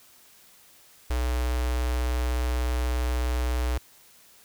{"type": "tone with notch filter", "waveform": "square", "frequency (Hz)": 61.74, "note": "B1", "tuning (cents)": 0, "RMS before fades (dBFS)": -26, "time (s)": [1.1, 3.78], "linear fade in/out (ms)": 5, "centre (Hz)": 170, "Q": 0.73, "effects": ["white hiss -55 dBFS RMS until 4.44 s"]}